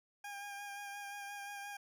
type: tone with vibrato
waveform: 20% pulse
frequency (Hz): 808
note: G#5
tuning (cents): -48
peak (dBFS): -39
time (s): 0.24-1.77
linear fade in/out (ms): 5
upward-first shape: sine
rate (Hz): 5.7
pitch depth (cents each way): 21
effects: none